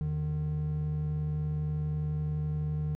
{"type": "tone pair together", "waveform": "triangle", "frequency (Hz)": [80.3, 151.99], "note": ["E2", "D#3"], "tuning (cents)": [-45, -40], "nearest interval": "major seventh", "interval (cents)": 1105, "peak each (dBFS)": [-33, -27], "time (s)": [0.01, 2.95], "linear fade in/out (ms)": 0, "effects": ["tanh soft clip ceiling -21 dBFS"]}